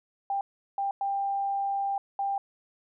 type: tone bursts at uneven times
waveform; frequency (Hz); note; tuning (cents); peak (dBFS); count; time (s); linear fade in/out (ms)
sine; 793; G5; +20; -26; 4; 0.3-0.41 / 0.78-0.91 / 1.01-1.98 / 2.19-2.38; 2
effects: none